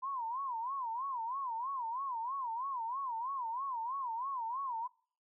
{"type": "tone with vibrato", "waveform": "sine", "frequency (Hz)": 999, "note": "B5", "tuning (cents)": 20, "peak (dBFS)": -35, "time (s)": [0.02, 4.88], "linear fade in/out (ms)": 20, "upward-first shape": "sine", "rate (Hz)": 3.1, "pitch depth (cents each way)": 190, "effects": ["noise-tail reverb RT60 0.5 s tail -26 dB re dry"]}